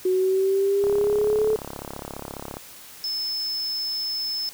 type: exponential sweep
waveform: sine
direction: up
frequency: 368 to 435.6 Hz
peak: -18 dBFS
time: 0.05-1.56 s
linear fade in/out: 5 ms
type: click train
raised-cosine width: 1 ms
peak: -19 dBFS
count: 61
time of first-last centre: 0.84-2.569 s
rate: 34.7 Hz
type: tone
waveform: triangle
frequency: 5240 Hz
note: E8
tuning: 11 cents flat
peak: -24 dBFS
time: 3.04-4.49 s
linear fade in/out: 0 ms
effects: white hiss -44 dBFS RMS until 4.53 s